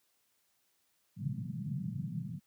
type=band-pass noise; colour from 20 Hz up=pink; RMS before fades=-38 dBFS; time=1.16-2.4 s; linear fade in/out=50 ms; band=120 to 200 Hz; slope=48 dB/octave; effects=white hiss -75 dBFS RMS until 2.46 s + high-pass 60 Hz 12 dB/octave